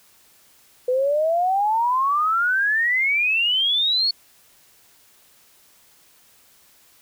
sine exponential sweep, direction up, 493.9 to 4435 Hz, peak -17 dBFS, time 0.88-4.11 s, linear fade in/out 5 ms, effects white hiss -55 dBFS RMS until 7.01 s

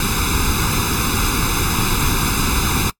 pink noise with comb filter, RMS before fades -18 dBFS, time 0-2.9 s, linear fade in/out 2 ms, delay 0.8 ms, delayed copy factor +1, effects noise-tail reverb RT60 0.1 s tail -23 dB re dry + AAC 64 kbps

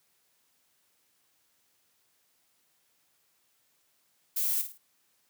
violet noise with echo, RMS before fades -29 dBFS, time 4.36-4.62 s, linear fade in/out 10 ms, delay 53 ms, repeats 3, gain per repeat -9 dB, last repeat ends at 4.779 s, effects white hiss -71 dBFS RMS until 5.29 s + high-pass 80 Hz 12 dB/octave

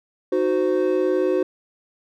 triangle chord, C diminished, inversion first, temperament equal with one note detuned, 311.1 / 370 / 517.5 Hz, Eb4 / Gb4 / C5, 0 / 0 / -19 cents, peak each -23 / -18 / -21 dBFS, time 0.32-1.43 s, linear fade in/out 5 ms, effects none

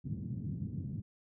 pink band-pass noise, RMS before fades -39 dBFS, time 0.04-1.02 s, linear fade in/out 20 ms, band 100 to 210 Hz, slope 24 dB/octave, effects none

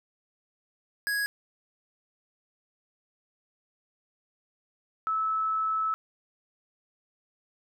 square / sine tone pair in turn, 1661.2 / 1303.7 Hz, G#6 / E6, 0 / -20 cents, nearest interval major third, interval 420 cents, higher first, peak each -27 / -25 dBFS, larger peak second, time 1.07-1.26 / 5.07-5.94 s, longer second, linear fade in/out 0 ms, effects none

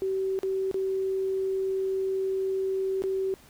sine tone with dropouts, 383 Hz, G4, 40 cents flat, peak -25 dBFS, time 0.02-3.34 s, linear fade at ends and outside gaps 0 ms, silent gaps 0.39-0.432 / 0.713-0.743 / 3.021-3.038 s, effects pink hiss -55 dBFS RMS until 3.49 s

